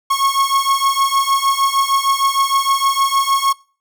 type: beating tone pair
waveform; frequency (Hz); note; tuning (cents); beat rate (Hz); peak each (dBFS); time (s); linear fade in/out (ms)
45% pulse; 1091 / 1097.5; C#6 / C#6; -28 / -18; 6.5; -17; 0.1-3.53; 10
effects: noise-tail reverb RT60 0.4 s tail -24 dB re dry